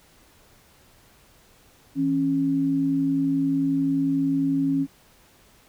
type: tone pair together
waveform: sine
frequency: 163.3 / 274.6 Hz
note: E3 / C#4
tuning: -16 / -16 cents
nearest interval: major sixth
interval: 900 cents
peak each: -29 / -20 dBFS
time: 1.95-4.87 s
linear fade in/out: 50 ms
effects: pink hiss -56 dBFS RMS until 5.68 s

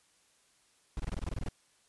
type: noise bursts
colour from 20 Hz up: brown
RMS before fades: -34 dBFS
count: 11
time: 0.97-1.487 s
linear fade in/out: 2 ms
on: 27 ms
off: 22 ms
effects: white hiss -68 dBFS RMS until 1.88 s + resampled to 24000 Hz

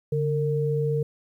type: tone pair together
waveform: sine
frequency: 144 / 457.2 Hz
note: D3 / A#4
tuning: -34 / -34 cents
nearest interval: octave + minor sixth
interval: 2000 cents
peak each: -24 / -25 dBFS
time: 0.12-1.03 s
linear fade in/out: 5 ms
effects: 10-bit

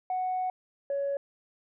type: tone pair in turn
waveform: sine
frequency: 740 / 559.8 Hz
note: F#5 / C#5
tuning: 0 / +17 cents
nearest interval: perfect fourth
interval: 483 cents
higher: first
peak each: -26 dBFS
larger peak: neither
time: 0.1-0.5 / 0.9-1.17 s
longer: first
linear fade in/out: 2 ms
effects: tanh soft clip ceiling -24 dBFS

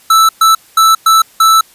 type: tone bursts at uneven times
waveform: square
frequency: 1318.5 Hz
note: E6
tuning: in tune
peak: -5 dBFS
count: 5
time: 0.1-0.29 / 0.41-0.55 / 0.77-0.95 / 1.06-1.22 / 1.4-1.61 s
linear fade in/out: 5 ms
effects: white hiss -44 dBFS RMS until 1.74 s + resampled to 32000 Hz

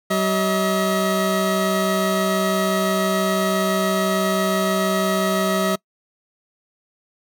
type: tone pair together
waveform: 25% pulse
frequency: 190.8 / 638.4 Hz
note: G3 / D#5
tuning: -47 / +44 cents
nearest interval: octave + major sixth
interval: 2091 cents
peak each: -17 dBFS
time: 0.1-5.76 s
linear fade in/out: 10 ms
effects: noise-tail reverb RT60 0.1 s tail -25 dB re dry

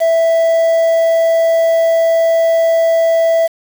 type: tone with quantisation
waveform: triangle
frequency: 659.3 Hz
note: E5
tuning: in tune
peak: -7 dBFS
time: 0-3.48 s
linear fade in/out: 20 ms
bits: 5
effects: none

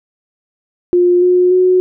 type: tone with pitch steps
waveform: sine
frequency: 354.6 / 360.8 / 367.1 Hz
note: F4 / F#4 / F#4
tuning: +26 / -44 / -14 cents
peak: -7 dBFS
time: 0.93-1.8 s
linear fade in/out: 0 ms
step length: 290 ms
effects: none

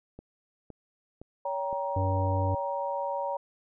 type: click train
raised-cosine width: 2 ms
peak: -30 dBFS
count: 4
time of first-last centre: 0.19-1.728 s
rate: 1.95 Hz
type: chord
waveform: sine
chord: G diminished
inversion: second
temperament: just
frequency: 564.5 / 784 / 940.8 Hz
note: Db5 / G5 / Bb5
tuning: +31 / 0 / +16 cents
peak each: -32 / -37 / -32 dBFS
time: 1.45-3.37 s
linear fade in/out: 5 ms
type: harmonic tone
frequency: 95.4 Hz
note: G2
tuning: 47 cents flat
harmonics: 1 / 3 / 5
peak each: -26 / -36 / -40 dBFS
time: 1.96-2.55 s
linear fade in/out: 5 ms
effects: none

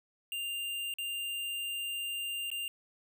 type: tone with dropouts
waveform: square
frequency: 2794 Hz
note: F7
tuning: in tune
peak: -35 dBFS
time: 0.32-2.68 s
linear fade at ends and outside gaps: 1 ms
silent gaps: 0.939-0.985 / 2.502-2.515 s
effects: none

